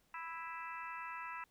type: harmonic tone with a mistuned harmonic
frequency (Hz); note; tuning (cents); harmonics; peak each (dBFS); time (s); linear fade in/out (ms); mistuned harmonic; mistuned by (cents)
329.6; E4; 0; 3 / 4 / 5 / 6 / 7 / 8; -46 / -48 / -52 / -51 / -59 / -51; 0.14-1.44; 2; 7; +50
effects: pink hiss -74 dBFS RMS until 1.5 s